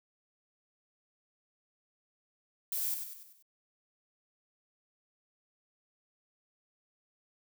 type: noise with echo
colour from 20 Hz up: violet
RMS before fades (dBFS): -34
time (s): 2.72-2.94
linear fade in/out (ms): 2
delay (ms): 97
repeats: 5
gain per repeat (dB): -6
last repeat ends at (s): 3.425
effects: none